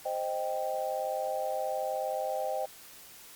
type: chord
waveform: sine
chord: C minor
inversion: none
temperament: equal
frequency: 523.3 / 622.3 / 784 Hz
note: C5 / Eb5 / G5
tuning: 0 / 0 / 0 cents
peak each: -35 / -34 / -34 dBFS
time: 0.05-2.66 s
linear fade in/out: 10 ms
effects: white hiss -51 dBFS RMS until 3.35 s + Opus 48 kbps